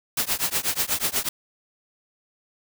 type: noise with tremolo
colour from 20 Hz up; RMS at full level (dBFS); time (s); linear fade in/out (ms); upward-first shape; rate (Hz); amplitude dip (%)
white; -21; 0.17-1.29; 5; triangle; 8.2; 100
effects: none